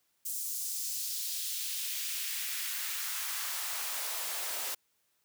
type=noise with high-pass filter sweep; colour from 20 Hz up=white; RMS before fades=-36 dBFS; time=0.25-4.75 s; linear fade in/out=10 ms; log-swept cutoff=7800 to 490 Hz; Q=1.2; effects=white hiss -75 dBFS RMS until 5.24 s + high-pass 60 Hz 12 dB/octave